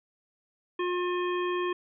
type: harmonic tone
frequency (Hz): 357.1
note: F4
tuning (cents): +39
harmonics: 1 / 3 / 5 / 7 / 9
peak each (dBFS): -28 / -33 / -39 / -41 / -43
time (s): 0.79-1.73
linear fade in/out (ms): 5
effects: none